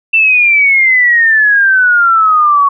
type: exponential sweep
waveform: sine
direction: down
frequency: 2686 to 1110 Hz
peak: -5 dBFS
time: 0.13-2.69 s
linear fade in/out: 10 ms
effects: none